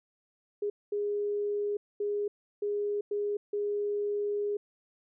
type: tone bursts at uneven times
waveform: sine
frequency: 411.5 Hz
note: G#4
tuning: 16 cents flat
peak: -28 dBFS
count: 6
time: 0.62-0.7 / 0.92-1.77 / 2-2.28 / 2.62-3.01 / 3.11-3.37 / 3.53-4.57 s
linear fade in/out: 5 ms
effects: none